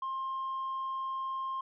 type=tone; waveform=sine; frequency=1061 Hz; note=C6; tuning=24 cents sharp; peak=-31 dBFS; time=0.02-1.61 s; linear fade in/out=5 ms; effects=tanh soft clip ceiling -31 dBFS